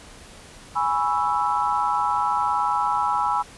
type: chord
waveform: sine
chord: C# minor seventh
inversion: second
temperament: equal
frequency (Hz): 830.6 / 987.8 / 1108.7 / 1318.5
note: G#5 / B5 / C#6 / E6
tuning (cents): 0 / 0 / 0 / 0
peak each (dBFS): -24 / -24 / -30 / -25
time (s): 0.75-3.43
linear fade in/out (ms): 20
effects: pink hiss -45 dBFS RMS until 3.57 s + resampled to 24000 Hz